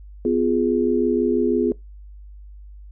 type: chord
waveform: sine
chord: F diminished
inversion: second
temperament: equal with one note detuned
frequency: 251.3 / 349.2 / 415.3 Hz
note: Cb4 / F4 / Ab4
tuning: +30 / 0 / 0 cents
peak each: -21 dBFS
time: 0.25-1.72 s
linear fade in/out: 2 ms
effects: noise-tail reverb RT60 0.2 s tail -23 dB re dry + added 50 Hz sine -38 dBFS peak until 2.91 s